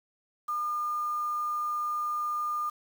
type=tone with quantisation; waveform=sine; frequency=1209 Hz; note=D6; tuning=50 cents sharp; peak=-28 dBFS; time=0.48-2.7 s; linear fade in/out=10 ms; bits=8; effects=none